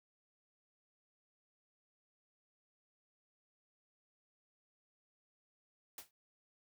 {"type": "noise with exponential decay", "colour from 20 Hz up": "white", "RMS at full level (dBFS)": -44, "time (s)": [5.98, 6.11], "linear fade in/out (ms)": 2, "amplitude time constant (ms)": 27, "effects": []}